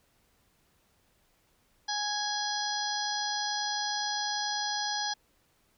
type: harmonic tone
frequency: 830.6 Hz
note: G#5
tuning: in tune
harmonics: 1 / 2 / 4 / 5 / 6 / 7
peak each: -34 / -37 / -39 / -38 / -36 / -39 dBFS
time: 1.88-5.14 s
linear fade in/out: 10 ms
effects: pink hiss -69 dBFS RMS until 5.77 s